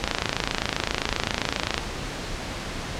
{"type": "click train", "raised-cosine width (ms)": 0.2, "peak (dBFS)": -4, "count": 49, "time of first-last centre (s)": [0.04, 1.779], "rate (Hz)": 27.6, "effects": ["pink hiss -32 dBFS RMS until 2.99 s", "low-pass 6000 Hz 12 dB/octave"]}